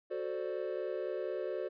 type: chord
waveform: triangle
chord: D dominant seventh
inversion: first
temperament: equal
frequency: 370 / 440 / 523.3 / 587.3 Hz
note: F#4 / A4 / C5 / D5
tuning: 0 / 0 / 0 / 0 cents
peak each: -37 / -39 / -38 / -39 dBFS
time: 0.1-1.69 s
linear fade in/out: 20 ms
effects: resampled to 11025 Hz